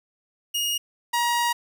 sawtooth tone pair in turn, 2865 / 950.6 Hz, F7 / A#5, +44 / +34 cents, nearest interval octave + perfect fifth, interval 1910 cents, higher first, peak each -20 / -17 dBFS, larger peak second, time 0.54-0.78 / 1.13-1.53 s, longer second, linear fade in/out 10 ms, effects none

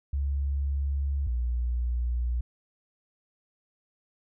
sine tone pair in turn, 69.7 / 60.24 Hz, C#2 / B1, +10 / -42 cents, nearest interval minor third, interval 252 cents, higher first, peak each -25 / -25 dBFS, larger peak neither, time 0.13-1.27 / 1.27-2.41 s, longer neither, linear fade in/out 5 ms, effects none

